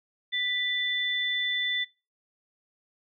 sine tone pair together, 1975.5 / 3517 Hz, B6 / A7, 0 / -1 cents, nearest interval minor seventh, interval 999 cents, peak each -29 / -28 dBFS, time 0.32-1.85 s, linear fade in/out 20 ms, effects noise-tail reverb RT60 0.3 s tail -23 dB re dry

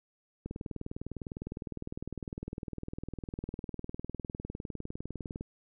click train, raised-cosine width 3 ms, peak -25 dBFS, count 99, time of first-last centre 0.46-5.409 s, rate 19.8 Hz, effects none

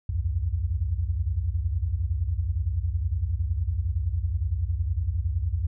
sine tone cluster, 63.5 / 81.3 / 92.1 Hz, B1 / E2 / F#2, +49 / -23 / -7 cents, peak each -28 dBFS, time 0.09-5.67 s, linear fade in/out 5 ms, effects none

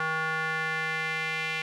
square tone with band-pass filter sweep, 159 Hz, D#3, 38 cents sharp, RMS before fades -30 dBFS, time 0-1.62 s, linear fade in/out 2 ms, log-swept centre 1400 to 2400 Hz, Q 3, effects none

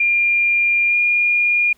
sine tone with pitch glide, 2400 to 2421 Hz, D7 to D#7, +37 to -48 cents, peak -13 dBFS, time 0-1.73 s, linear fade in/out 5 ms, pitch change +15 cents, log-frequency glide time 0.89-0.95 s, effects pink hiss -57 dBFS RMS until 1.77 s

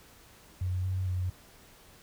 sine tone with pitch steps, 91.4 / 93.5 / 91.2 Hz, F#2 / F#2 / F#2, -21 / +19 / -24 cents, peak -28 dBFS, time 0.61-1.3 s, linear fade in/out 5 ms, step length 230 ms, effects pink hiss -56 dBFS RMS until 2.02 s

